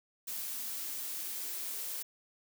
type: noise with high-pass filter sweep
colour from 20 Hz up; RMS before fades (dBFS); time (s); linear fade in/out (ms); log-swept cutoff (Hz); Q
blue; -39; 0.27-2.03; 10; 200 to 430; 3.9
effects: none